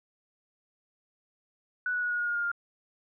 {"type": "tone with pitch steps", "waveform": "sine", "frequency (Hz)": [1480, 1468.9, 1457.9, 1447, 1436.2, 1425.5, 1414.8, 1404.2], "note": ["F#6", "F#6", "F#6", "F#6", "F6", "F6", "F6", "F6"], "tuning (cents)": [0, -13, -26, -39, 48, 35, 22, 9], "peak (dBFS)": -27, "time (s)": [1.86, 2.516], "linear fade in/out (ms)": 2, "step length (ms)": 82, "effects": []}